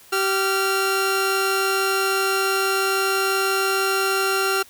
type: tone pair together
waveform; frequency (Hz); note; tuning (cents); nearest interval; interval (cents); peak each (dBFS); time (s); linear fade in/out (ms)
sawtooth; 386.5 / 1383; G4 / F6; -24 / -17; octave + minor seventh; 2207; -18; 0.12-4.63; 10
effects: white hiss -49 dBFS RMS until 4.69 s